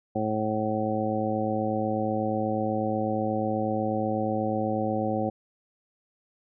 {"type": "harmonic tone", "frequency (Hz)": 108.2, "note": "A2", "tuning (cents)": -29, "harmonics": [1, 2, 3, 4, 5, 6, 7], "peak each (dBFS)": [-34, -30, -32, -36, -30, -42, -31], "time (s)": [0.15, 5.3], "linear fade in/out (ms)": 10, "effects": []}